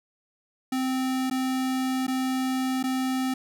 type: tone with dropouts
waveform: square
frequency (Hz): 260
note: C4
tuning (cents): -11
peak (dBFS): -25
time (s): 0.72-3.34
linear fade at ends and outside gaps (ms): 5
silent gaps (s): 1.3-1.31 / 2.068-2.079 / 2.829-2.838
effects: none